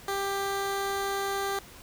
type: tone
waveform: 15% pulse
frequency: 394.8 Hz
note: G4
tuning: 12 cents sharp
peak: -22 dBFS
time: 0.08-1.59 s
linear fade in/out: 2 ms
effects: pink hiss -49 dBFS RMS until 1.82 s